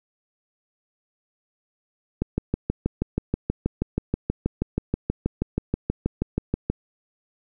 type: click train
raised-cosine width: 3 ms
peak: -9 dBFS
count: 29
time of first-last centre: 2.22-6.7 s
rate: 6.25 Hz
effects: none